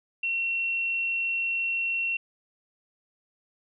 sine tone, 2723 Hz, F7, 44 cents flat, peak -25 dBFS, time 0.23-2.17 s, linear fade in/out 5 ms, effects none

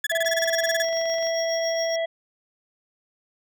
35% pulse tone bursts, 1713 Hz, A6, 47 cents flat, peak -20 dBFS, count 15, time 0.04-0.824 s, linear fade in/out 5 ms, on 28 ms, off 26 ms
harmonic tone, 660 Hz, E5, 2 cents sharp, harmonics 1 / 3 / 5, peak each -23 / -33 / -37 dBFS, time 0.11-2.06 s, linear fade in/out 10 ms
click train, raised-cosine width 0.2 ms, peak -25 dBFS, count 28, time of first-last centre 0.12-1.269 s, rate 23.5 Hz
triangle tone with tremolo, 5588 Hz, F8, in tune, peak -26 dBFS, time 0.25-1.96 s, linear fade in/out 5 ms, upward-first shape triangle, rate 7.2 Hz, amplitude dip 70%
effects none

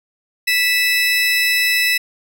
30% pulse tone pair together, 1975.5 / 2611 Hz, B6 / E7, 0 / -17 cents, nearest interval perfect fourth, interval 483 cents, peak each -14 dBFS, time 0.47-1.98 s, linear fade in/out 10 ms, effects none

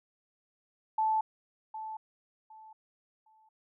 sine tone with echo, 874 Hz, A5, 12 cents flat, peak -25 dBFS, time 0.98-1.21 s, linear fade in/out 5 ms, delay 760 ms, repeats 3, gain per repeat -12 dB, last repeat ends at 3.49 s, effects none

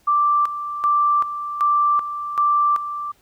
sine tone with tremolo, 1174.7 Hz, D6, in tune, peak -14 dBFS, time 0.07-3.12 s, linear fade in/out 10 ms, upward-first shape square, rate 1.3 Hz, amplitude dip 70%, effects pink hiss -59 dBFS RMS until 3.21 s

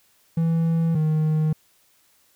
triangle tone pair in turn, 164.81 / 155.56 Hz, E3 / D#3, 0 / 0 cents, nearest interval minor second, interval 100 cents, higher first, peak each -16 dBFS, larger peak neither, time 0.37-0.95 / 0.95-1.53 s, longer neither, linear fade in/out 5 ms, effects white hiss -61 dBFS RMS until 2.35 s

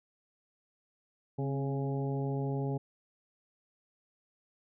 harmonic tone with a mistuned harmonic, 138.2 Hz, C#3, 5 cents flat, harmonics 1 / 2 / 3 / 4 / 5 / 6, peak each -32 / -38 / -38 / -45 / -47 / -45 dBFS, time 1.38-2.78 s, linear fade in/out 10 ms, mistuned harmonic 2, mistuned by -44 cents, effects none

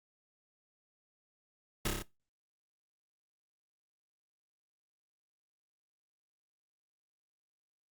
pink noise with echo, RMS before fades -31 dBFS, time 1.85-1.88 s, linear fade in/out 5 ms, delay 29 ms, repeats 5, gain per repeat -2 dB, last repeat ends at 2.025 s, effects noise-tail reverb RT60 0.2 s tail -19 dB re dry + Opus 48 kbps

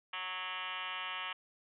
sine tone with frequency modulation, 2027 Hz, B6, 45 cents sharp, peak -37 dBFS, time 0.13-1.33 s, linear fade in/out 5 ms, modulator 184 Hz, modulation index 6.2, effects none

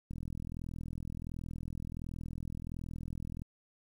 click train, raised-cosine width 5 ms, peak -29 dBFS, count 138, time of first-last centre 0.11-3.419 s, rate 41.4 Hz, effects 10-bit

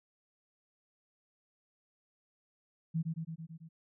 sine tone with echo, 162.5 Hz, E3, 24 cents flat, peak -29 dBFS, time 2.94-3.03 s, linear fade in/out 20 ms, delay 110 ms, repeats 6, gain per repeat -3 dB, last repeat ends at 3.69 s, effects none

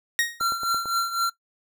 sawtooth tone with exponential decay, 1873 Hz, A#6, 8 cents sharp, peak -14 dBFS, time 0.19-0.43 s, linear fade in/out 0 ms, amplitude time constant 51 ms
square tone with tremolo, 1368 Hz, F6, 36 cents flat, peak -20 dBFS, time 0.4-1.3 s, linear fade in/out 10 ms, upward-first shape triangle, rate 3.9 Hz, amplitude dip 75%
click train, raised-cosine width 1 ms, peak -24 dBFS, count 5, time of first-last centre 0.41-0.857 s, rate 8.95 Hz
effects noise-tail reverb RT60 0.1 s tail -18 dB re dry

